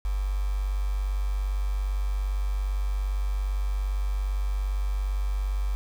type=tone with quantisation; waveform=sine; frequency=48.75 Hz; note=G1; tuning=9 cents flat; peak=-24 dBFS; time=0.05-5.75 s; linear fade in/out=0 ms; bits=7; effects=none